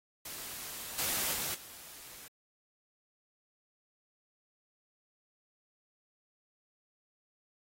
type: noise with level steps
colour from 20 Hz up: white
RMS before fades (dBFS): -43 / -33 / -36 / -50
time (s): 0.25-2.28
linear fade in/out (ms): 5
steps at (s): 0.98 / 1.33 / 1.54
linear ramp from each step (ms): 10
effects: AAC 48 kbps